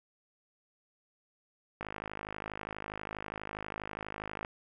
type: click train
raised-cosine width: 0.5 ms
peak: -23 dBFS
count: 139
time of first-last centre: 1.81-4.449 s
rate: 52.3 Hz
effects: none